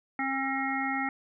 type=harmonic tone; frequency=269.2 Hz; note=C4; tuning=49 cents sharp; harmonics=1 / 3 / 5 / 7 / 8; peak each=-33 / -33 / -36 / -34 / -35 dBFS; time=0.19-1.09 s; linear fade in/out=2 ms; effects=none